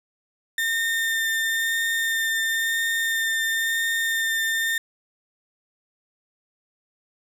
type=tone with vibrato; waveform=35% pulse; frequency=1813 Hz; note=A#6; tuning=49 cents flat; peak=-20 dBFS; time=0.58-4.78 s; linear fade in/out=2 ms; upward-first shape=sine; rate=0.98 Hz; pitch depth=11 cents each way; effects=none